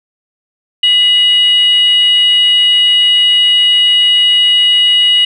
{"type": "tone with frequency modulation", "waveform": "sine", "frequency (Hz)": 2900, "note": "F#7", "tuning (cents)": -35, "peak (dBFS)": -5, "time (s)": [0.83, 5.25], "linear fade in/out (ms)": 5, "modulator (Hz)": 893, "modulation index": 0.31, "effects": ["tanh soft clip ceiling -1 dBFS"]}